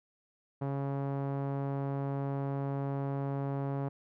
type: tone with low-pass filter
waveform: sawtooth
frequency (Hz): 138.59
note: C#3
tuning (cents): 0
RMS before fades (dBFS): -34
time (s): 0.61-3.89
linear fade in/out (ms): 10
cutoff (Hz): 890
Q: 1.1
effects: none